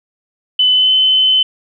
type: tone with pitch glide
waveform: sine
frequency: 3013 to 3046 Hz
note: F#7 to F#7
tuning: +31 to +50 cents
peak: -8 dBFS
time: 0.59-1.43 s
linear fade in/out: 5 ms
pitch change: +19 cents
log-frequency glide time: 0.71-0.92 s
effects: none